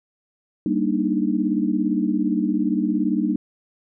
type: chord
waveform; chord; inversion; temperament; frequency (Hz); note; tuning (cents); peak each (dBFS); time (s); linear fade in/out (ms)
sine; Eb major seventh; first; equal; 196 / 233.1 / 293.7 / 311.1; G3 / Bb3 / D4 / Eb4; 0 / 0 / 0 / 0; -24; 0.66-3.36; 2
effects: none